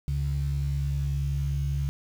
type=tone pair together; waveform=sine; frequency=70 / 140.16 Hz; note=C#2 / C#3; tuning=+18 / +19 cents; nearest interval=octave; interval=1201 cents; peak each=-27 dBFS; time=0.08-1.89 s; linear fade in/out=0 ms; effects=tanh soft clip ceiling -17 dBFS + 8-bit